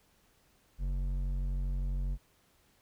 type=tone with hard clipping; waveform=sine; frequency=46.25 Hz; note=F#1; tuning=in tune; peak=-32 dBFS; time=0.78-2.18 s; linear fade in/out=50 ms; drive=8 dB; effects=pink hiss -68 dBFS RMS until 2.81 s